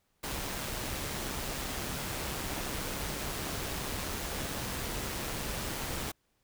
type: noise with amplitude modulation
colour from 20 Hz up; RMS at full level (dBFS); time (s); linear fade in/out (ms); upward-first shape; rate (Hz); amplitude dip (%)
pink; -35; 0.23-6.12; 10; sine; 139; 30
effects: pink hiss -75 dBFS RMS until 6.43 s